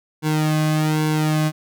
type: tone with flanger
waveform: sawtooth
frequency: 154.5 Hz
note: D#3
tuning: 12 cents flat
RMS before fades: -19 dBFS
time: 0.22-1.52 s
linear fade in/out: 50 ms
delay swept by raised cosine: 1.6 to 2.23 ms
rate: 1.2 Hz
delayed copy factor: -0.8
effects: none